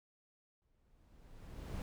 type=noise with exponential growth; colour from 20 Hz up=brown; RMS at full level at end=-39 dBFS; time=0.62-1.82 s; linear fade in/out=0 ms; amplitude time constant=260 ms; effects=none